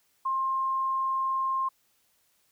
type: tone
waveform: sine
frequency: 1061 Hz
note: C6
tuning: 24 cents sharp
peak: -25 dBFS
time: 0.25-1.69 s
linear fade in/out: 10 ms
effects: white hiss -69 dBFS RMS until 2.51 s